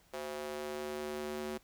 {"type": "tone with high-pass filter sweep", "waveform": "square", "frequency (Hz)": 74.6, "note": "D2", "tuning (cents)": 28, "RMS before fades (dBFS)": -40, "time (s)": [0.13, 1.58], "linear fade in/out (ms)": 10, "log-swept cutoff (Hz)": [490, 300], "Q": 2, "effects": ["pink hiss -66 dBFS RMS until 1.63 s"]}